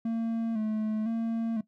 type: tone with vibrato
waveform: triangle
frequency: 221.9 Hz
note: A3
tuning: 15 cents sharp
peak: -25 dBFS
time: 0.05-1.61 s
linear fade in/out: 5 ms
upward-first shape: square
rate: 0.99 Hz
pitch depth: 45 cents each way
effects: noise-tail reverb RT60 0.1 s tail -17 dB re dry